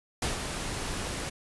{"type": "noise with ADSR envelope", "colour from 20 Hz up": "pink", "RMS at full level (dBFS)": -28, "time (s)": [0.22, 1.3], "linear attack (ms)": 4, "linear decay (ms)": 130, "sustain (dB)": -6, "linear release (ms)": 14, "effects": ["resampled to 24000 Hz"]}